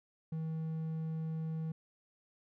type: tone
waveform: triangle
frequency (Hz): 160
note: D#3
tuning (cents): +49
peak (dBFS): -33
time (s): 0.32-1.72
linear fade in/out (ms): 5
effects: none